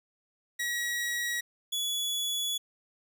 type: tone pair in turn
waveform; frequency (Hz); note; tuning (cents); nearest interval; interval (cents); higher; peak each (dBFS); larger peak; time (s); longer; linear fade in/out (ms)
sawtooth; 1913 / 3400; A#6 / G#7; +44 / +40; minor seventh; 996; second; -26; neither; 0.59-1.41 / 1.72-2.58; second; 10
effects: none